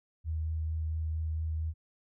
sine tone with vibrato, 79.4 Hz, D#2, 36 cents sharp, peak -30 dBFS, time 0.24-1.74 s, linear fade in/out 50 ms, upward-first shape triangle, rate 4.4 Hz, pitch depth 14 cents each way, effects none

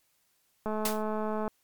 click train, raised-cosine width 1 ms, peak -20 dBFS, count 177, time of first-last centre 0.66-1.479 s, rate 215 Hz
white noise with exponential decay, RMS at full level -26 dBFS, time 0.85-1.03 s, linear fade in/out 5 ms, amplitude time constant 37 ms
effects white hiss -71 dBFS RMS until 1.63 s + MP3 96 kbps

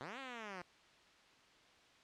5% pulse linear two-way sweep, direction up then down, 120 to 275.7 to 172.1 Hz, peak -34 dBFS, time 0.01-0.62 s, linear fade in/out 0 ms, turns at 0.19 s, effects white hiss -65 dBFS RMS until 2.03 s + low-pass 4000 Hz 12 dB/octave

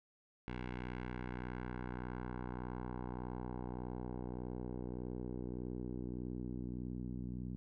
10% pulse tone with low-pass filter sweep, 61.7 Hz, B1, 1 cent flat, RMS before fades -43 dBFS, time 0.48-7.56 s, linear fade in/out 0 ms, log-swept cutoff 2500 to 210 Hz, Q 1.5, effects none

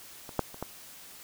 clicks, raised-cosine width 1 ms, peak -28 / -11 / -30 / -19 dBFS, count 4, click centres 0.292 / 0.393 / 0.544 / 0.626 s, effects white hiss -49 dBFS RMS until 1.23 s

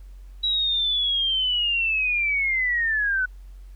sine linear sweep, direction down, 3894 to 1480 Hz, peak -20 dBFS, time 0.43-3.26 s, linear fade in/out 10 ms, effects added 46 Hz sine -39 dBFS peak until 3.75 s + pink hiss -63 dBFS RMS until 3.75 s

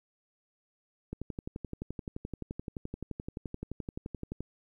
click train, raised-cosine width 3 ms, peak -24 dBFS, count 39, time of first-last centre 1.13-4.406 s, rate 11.6 Hz, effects 11-bit

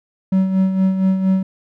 triangle tone with tremolo, 189.7 Hz, F#3, 43 cents sharp, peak -9 dBFS, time 0.32-1.43 s, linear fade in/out 5 ms, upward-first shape sine, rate 4.3 Hz, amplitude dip 55%, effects none

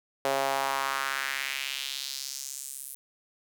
sawtooth tone with high-pass filter sweep, 136.4 Hz, C#3, 28 cents flat, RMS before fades -32 dBFS, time 0.25-2.95 s, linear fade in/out 0 ms, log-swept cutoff 550 to 11000 Hz, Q 2.2, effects none

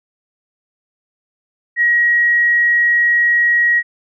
sine tone, 1900 Hz, A#6, 33 cents sharp, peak -10 dBFS, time 1.76-3.83 s, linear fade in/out 50 ms, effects none

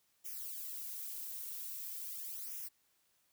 violet noise with flanger, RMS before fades -44 dBFS, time 0.24-2.69 s, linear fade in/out 20 ms, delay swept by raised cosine 0.23 to 3.43 ms, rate 0.43 Hz, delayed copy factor -0.75, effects white hiss -75 dBFS RMS until 3.32 s

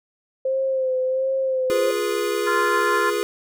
sine tone with vibrato, 523.3 Hz, C5, in tune, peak -19 dBFS, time 0.45-1.91 s, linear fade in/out 5 ms, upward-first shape sine, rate 1.4 Hz, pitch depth 33 cents each way
square chord, F diminished, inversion none, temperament equal with one note detuned, 349.2 / 415.3 / 486 Hz, F4 / Ab4 / Cb5, 0 / 0 / -28 cents, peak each -28 / -24 / -28 dBFS, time 1.7-3.23 s, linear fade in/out 0 ms
harmonic tone, 347.2 Hz, F4, 10 cents flat, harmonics 3 / 4 / 5, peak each -22 / -24 / -26 dBFS, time 2.46-3.11 s, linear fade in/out 20 ms
effects none

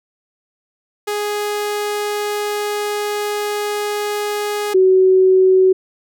sawtooth / sine tone pair in turn, 415.3 / 375.4 Hz, G#4 / F#4, 0 / +25 cents, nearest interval major second, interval 175 cents, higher first, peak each -15 / -8 dBFS, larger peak second, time 1.07-4.74 / 4.74-5.73 s, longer first, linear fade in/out 10 ms, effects none

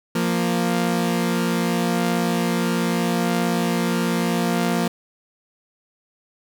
sawtooth tone pair together, 174.63 / 233.1 Hz, F3 / A#3, 0 / 0 cents, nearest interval perfect fourth, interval 500 cents, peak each -18 dBFS, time 0.15-4.88 s, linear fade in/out 5 ms, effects none

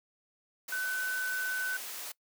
sine tone in noise, 1509 Hz, F#6, 34 cents sharp, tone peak -31 dBFS, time 0.72-1.77 s, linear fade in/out 5 ms, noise white, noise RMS -41 dBFS, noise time 0.68-2.12 s, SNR +7 dB, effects noise-tail reverb RT60 0.1 s tail -22 dB re dry + high-pass 400 Hz 12 dB/octave

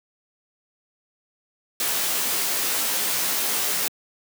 white noise with comb filter, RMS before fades -24 dBFS, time 1.8-3.88 s, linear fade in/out 2 ms, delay 16 ms, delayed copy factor -0.85, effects high-pass 200 Hz 12 dB/octave

